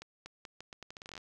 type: accelerating click train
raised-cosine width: 0.2 ms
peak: -28 dBFS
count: 16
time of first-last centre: 0.02-1.178 s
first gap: 240 ms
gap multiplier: 0.8
effects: none